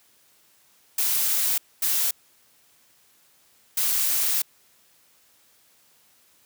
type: noise bursts at uneven times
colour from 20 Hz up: blue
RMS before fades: -23 dBFS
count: 3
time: 0.98-1.58 / 1.82-2.11 / 3.77-4.42 s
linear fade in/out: 5 ms
effects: white hiss -60 dBFS RMS until 6.45 s + high-pass 60 Hz 12 dB/octave